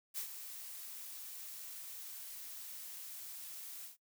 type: noise with ADSR envelope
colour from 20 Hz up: blue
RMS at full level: -39 dBFS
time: 0.14-3.97 s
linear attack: 38 ms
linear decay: 92 ms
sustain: -9 dB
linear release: 130 ms
effects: noise-tail reverb RT60 0.1 s tail -19 dB re dry